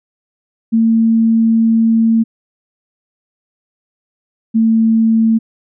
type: tone pair in turn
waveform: sine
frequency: 226 / 224.3 Hz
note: A3 / A3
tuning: +47 / +34 cents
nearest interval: unison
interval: 13 cents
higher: first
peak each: -8 dBFS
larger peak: neither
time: 0.72-2.24 / 4.54-5.39 s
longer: first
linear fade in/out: 20 ms
effects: none